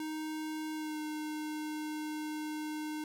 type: tone with pitch glide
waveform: square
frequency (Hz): 311.1 to 305.8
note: D#4 to D#4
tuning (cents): 0 to -30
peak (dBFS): -37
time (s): 0-3.04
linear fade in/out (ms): 2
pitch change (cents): -30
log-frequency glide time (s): 0.74-0.99
effects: none